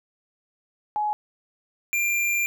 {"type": "tone pair in turn", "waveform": ["sine", "square"], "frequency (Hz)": [842, 2382], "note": ["G#5", "D7"], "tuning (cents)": [24, 24], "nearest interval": "octave + tritone", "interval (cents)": 1800, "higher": "second", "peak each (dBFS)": -22, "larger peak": "neither", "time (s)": [[0.96, 1.13], [1.93, 2.46]], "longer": "second", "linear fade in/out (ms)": 0, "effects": []}